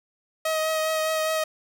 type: tone with vibrato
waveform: sawtooth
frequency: 632 Hz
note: D#5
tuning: 27 cents sharp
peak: -19 dBFS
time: 0.45-1.44 s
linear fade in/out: 5 ms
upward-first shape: triangle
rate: 4.9 Hz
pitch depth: 18 cents each way
effects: none